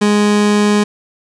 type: tone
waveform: 30% pulse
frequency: 207.7 Hz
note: G#3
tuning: in tune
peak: -7 dBFS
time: 0.01-0.84 s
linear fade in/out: 10 ms
effects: resampled to 22050 Hz + 8-bit